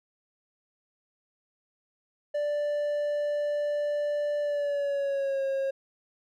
triangle tone with pitch glide, 587.3 to 541.7 Hz, D5 to C#5, 0 to -40 cents, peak -24 dBFS, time 2.34-5.71 s, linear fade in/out 10 ms, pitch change -140 cents, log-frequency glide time 4.41-5.43 s, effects none

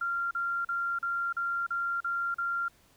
sine tone bursts, 1385 Hz, F6, 15 cents flat, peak -28 dBFS, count 8, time 0.01-2.683 s, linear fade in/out 5 ms, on 300 ms, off 39 ms, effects pink hiss -63 dBFS RMS until 2.96 s

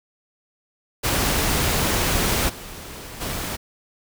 pink noise with level steps, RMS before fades -21 / -37 / -28 dBFS, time 1.03-3.57 s, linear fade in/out 20 ms, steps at 2.48 / 3.2 s, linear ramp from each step 20 ms, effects none

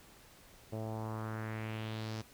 sawtooth tone with low-pass filter sweep, 110 Hz, A2, in tune, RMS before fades -40 dBFS, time 0.72-2.22 s, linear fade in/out 10 ms, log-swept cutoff 580 to 5700 Hz, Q 2.5, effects pink hiss -59 dBFS RMS until 2.33 s

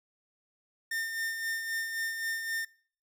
45% pulse tone with tremolo, 1810 Hz, A6, 48 cents sharp, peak -30 dBFS, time 0.91-2.65 s, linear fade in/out 5 ms, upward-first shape sine, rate 3.8 Hz, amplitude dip 45%, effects noise-tail reverb RT60 0.5 s tail -22 dB re dry

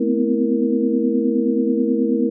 sine tone cluster, 219.3 / 248 / 257.4 / 326.7 / 468.6 Hz, A3 / B3 / C4 / E4 / A#4, -6 / +7 / -28 / -15 / +9 cents, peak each -22 dBFS, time 0-2.3 s, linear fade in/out 10 ms, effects none

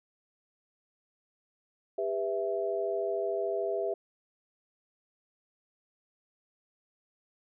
sine chord, E minor, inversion first, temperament equal with one note detuned, 400.5 / 493.9 / 659.3 Hz, G4 / B4 / E5, +37 / 0 / 0 cents, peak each -32 / -36 / -32 dBFS, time 1.98-3.94 s, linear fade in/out 5 ms, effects none

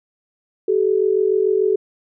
sine tone pair together, 382.1 / 428.9 Hz, G4 / A4, -44 / -44 cents, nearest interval major second, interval 200 cents, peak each -17 dBFS, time 0.68-1.76 s, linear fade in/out 5 ms, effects none

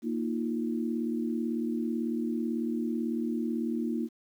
sine chord, Bb suspended fourth, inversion none, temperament equal, 233.1 / 311.1 / 349.2 Hz, Bb3 / Eb4 / F4, 0 / 0 / 0 cents, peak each -30 / -34 / -36 dBFS, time 0.02-4.09 s, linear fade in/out 50 ms, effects 10-bit

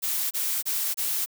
blue noise bursts, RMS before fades -27 dBFS, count 4, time 0.02-1.261 s, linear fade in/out 20 ms, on 290 ms, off 27 ms, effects none

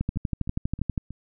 two click trains, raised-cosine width 5 ms, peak -13 / -24 dBFS, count 13 / 4, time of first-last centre 0.01-0.978 / 0.16-1.106 s, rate 12.4 / 3.17 Hz, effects none

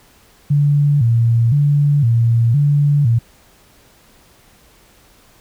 sine tone with vibrato, 129.7 Hz, C3, 15 cents flat, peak -10 dBFS, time 0.5-3.19 s, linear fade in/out 10 ms, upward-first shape square, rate 0.98 Hz, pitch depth 190 cents each way, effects pink hiss -50 dBFS RMS until 5.4 s

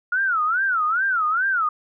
sine tone with vibrato, 1396.9 Hz, F6, in tune, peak -18 dBFS, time 0.12-1.69 s, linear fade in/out 5 ms, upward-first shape sine, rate 2.4 Hz, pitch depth 230 cents each way, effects none

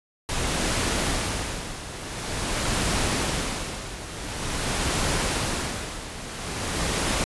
pink noise with tremolo, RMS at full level -24 dBFS, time 0.29-7.24 s, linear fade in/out 0 ms, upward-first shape sine, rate 0.47 Hz, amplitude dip 75%, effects resampled to 24000 Hz

